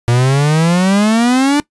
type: exponential sweep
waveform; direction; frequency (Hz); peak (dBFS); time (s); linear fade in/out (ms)
45% pulse; up; 117.3 to 296.9; -9; 0.08-1.6; 0
effects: noise-tail reverb RT60 0.1 s tail -20 dB re dry + resampled to 24000 Hz